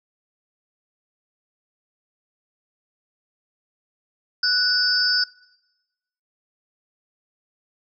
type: tone cluster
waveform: sine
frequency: 1482 / 4723 / 5200 Hz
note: F#6 / D8 / E8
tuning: +2 / +9 / -24 cents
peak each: -22 dBFS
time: 4.43-5.24 s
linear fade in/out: 5 ms
effects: noise-tail reverb RT60 1.0 s tail -22 dB re dry